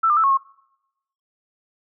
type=tone with pitch steps; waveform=sine; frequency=1326 / 1198 / 1317 / 1097 / 1082 Hz; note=E6 / D6 / E6 / C#6 / C#6; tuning=+10 / +34 / -2 / -18 / -42 cents; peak=-14 dBFS; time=0.03-0.375 s; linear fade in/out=10 ms; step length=69 ms; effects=noise-tail reverb RT60 0.9 s tail -26 dB re dry